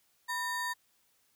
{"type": "ring-modulated tone", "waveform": "square", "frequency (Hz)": 1400, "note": "F6", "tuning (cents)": 4, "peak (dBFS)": -30, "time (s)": [0.28, 0.74], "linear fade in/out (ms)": 20, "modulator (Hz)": 417, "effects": ["white hiss -71 dBFS RMS until 1.35 s"]}